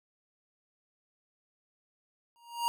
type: tone with exponential growth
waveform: square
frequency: 942 Hz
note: A#5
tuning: 18 cents sharp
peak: -25 dBFS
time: 2.36-2.68 s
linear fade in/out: 0 ms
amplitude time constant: 68 ms
effects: none